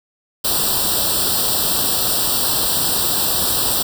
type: noise with comb filter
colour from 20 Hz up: white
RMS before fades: -18 dBFS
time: 0.44-3.83 s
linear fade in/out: 10 ms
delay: 0.23 ms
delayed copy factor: +1
effects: none